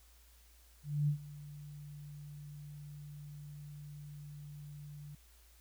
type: tone with ADSR envelope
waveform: sine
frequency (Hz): 146.83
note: D3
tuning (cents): 0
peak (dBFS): -27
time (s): 0.83-5.15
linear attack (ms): 250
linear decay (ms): 95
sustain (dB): -19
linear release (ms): 3
effects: added 58 Hz sine -61 dBFS peak until 5.6 s + white hiss -66 dBFS RMS until 5.6 s